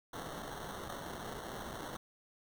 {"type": "noise with sample-and-hold", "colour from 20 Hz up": "blue", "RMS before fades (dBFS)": -44, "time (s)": [0.13, 1.97], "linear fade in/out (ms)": 5, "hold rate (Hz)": 2450, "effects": []}